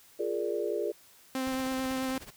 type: chord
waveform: sine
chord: Bb dominant seventh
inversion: second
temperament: equal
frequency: 349.2 / 415.3 / 466.2 / 587.3 Hz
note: F4 / Ab4 / Bb4 / D5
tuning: 0 / 0 / 0 / 0 cents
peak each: -35 / -32 / -35 / -36 dBFS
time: 0.19-0.92 s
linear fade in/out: 10 ms
type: tone with vibrato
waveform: sawtooth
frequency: 261.6 Hz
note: C4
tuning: in tune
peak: -26 dBFS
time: 1.35-2.18 s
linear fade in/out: 2 ms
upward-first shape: sine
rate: 9.1 Hz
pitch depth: 13 cents each way
type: noise with tremolo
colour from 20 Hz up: pink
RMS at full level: -43 dBFS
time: 1.46-2.31 s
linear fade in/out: 10 ms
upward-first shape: triangle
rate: 16 Hz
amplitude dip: 100%
effects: white hiss -58 dBFS RMS until 2.36 s